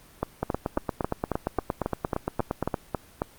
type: two click trains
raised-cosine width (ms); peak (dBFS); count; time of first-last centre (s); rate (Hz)
1; -11 / -11; 21 / 12; 0.43-2.742 / 0.23-3.219; 8.65 / 3.68
effects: pink hiss -53 dBFS RMS until 3.38 s + Opus 24 kbps